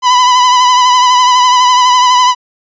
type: tone with vibrato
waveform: 45% pulse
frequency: 998 Hz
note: B5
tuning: 18 cents sharp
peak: -5 dBFS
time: 0.02-2.35 s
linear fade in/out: 50 ms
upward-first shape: sine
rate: 12 Hz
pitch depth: 34 cents each way
effects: resampled to 16000 Hz